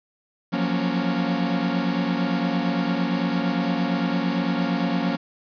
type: chord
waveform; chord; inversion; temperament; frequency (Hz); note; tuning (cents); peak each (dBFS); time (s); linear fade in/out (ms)
45% pulse; Gb major seventh; third; equal with one note detuned; 174.61 / 183.4 / 233.1 / 277.2; F3 / Gb3 / Bb3 / Db4; 0 / -15 / 0 / 0; -27; 0.52-5.17; 20
effects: resampled to 11025 Hz + 8-bit